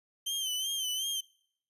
sawtooth tone with vibrato, 3100 Hz, G7, 20 cents flat, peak -28 dBFS, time 0.26-1.21 s, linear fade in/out 10 ms, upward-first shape sine, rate 2.7 Hz, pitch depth 71 cents each way, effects noise-tail reverb RT60 0.7 s tail -25 dB re dry + resampled to 32000 Hz

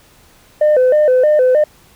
sine tone with vibrato, 554.4 Hz, C#5, in tune, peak -6 dBFS, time 0.61-1.64 s, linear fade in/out 5 ms, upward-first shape square, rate 3.2 Hz, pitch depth 150 cents each way, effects tanh soft clip ceiling -6 dBFS + pink hiss -48 dBFS RMS until 1.95 s

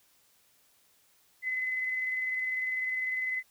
sine tone with tremolo, 2029 Hz, B6, 46 cents sharp, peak -28 dBFS, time 1.42-3.43 s, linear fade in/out 50 ms, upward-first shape square, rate 20 Hz, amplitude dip 25%, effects white hiss -66 dBFS RMS until 3.5 s

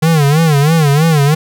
square tone with vibrato, 152.3 Hz, D#3, 37 cents flat, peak -8 dBFS, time 0.02-1.35 s, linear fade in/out 10 ms, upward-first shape sine, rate 3.1 Hz, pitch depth 150 cents each way, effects none

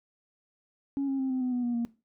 sine tone with pitch steps, 277.2 / 270.7 / 264.4 / 258.2 / 252.1 / 246.2 / 240.5 / 234.9 Hz, C#4 / C#4 / C4 / C4 / B3 / B3 / B3 / A#3, 0 / -41 / +18 / -23 / +36 / -5 / -46 / +13 cents, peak -25 dBFS, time 0.97-1.85 s, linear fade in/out 0 ms, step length 110 ms, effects noise-tail reverb RT60 0.3 s tail -20 dB re dry + tanh soft clip ceiling -24 dBFS

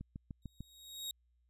click train, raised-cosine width 5 ms, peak -32 dBFS, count 5, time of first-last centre 0.01-0.606 s, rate 6.71 Hz
sawtooth tone with exponential growth, 3774 Hz, A#7, 21 cents sharp, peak -34 dBFS, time 0.42-1.11 s, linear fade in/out 2 ms, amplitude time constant 150 ms
effects added 60 Hz sine -70 dBFS peak until 1.49 s + resampled to 32000 Hz

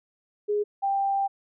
sine tone pair in turn, 415.3 / 789 Hz, G#4 / G5, 0 / +11 cents, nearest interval major seventh, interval 1111 cents, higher second, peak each -22 dBFS, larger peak neither, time 0.48-0.64 / 0.82-1.28 s, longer second, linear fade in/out 20 ms, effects none

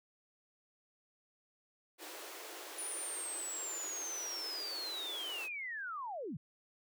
pink high-pass noise, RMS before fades -48 dBFS, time 1.98-5.49 s, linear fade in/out 50 ms, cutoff 310 Hz, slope 96 dB/octave
sine linear sweep, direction down, 9740 to 116.54 Hz, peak -39 dBFS, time 2.78-6.37 s, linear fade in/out 5 ms
effects none

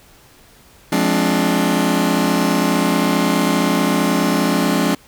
sawtooth chord, D half-diminished seventh, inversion first, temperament just, 176.2 / 211.4 / 264.3 / 293.7 Hz, F3 / Ab3 / C4 / D4, +16 / +31 / +18 / 0 cents, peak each -16 dBFS, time 0.92-4.95 s, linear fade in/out 5 ms, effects pink hiss -48 dBFS RMS until 5.07 s

